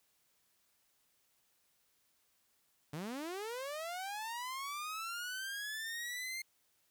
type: linear sweep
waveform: sawtooth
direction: up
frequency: 138.9 to 2120 Hz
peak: -36 dBFS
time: 2.93-6.42 s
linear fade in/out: 5 ms
effects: white hiss -75 dBFS RMS until 6.9 s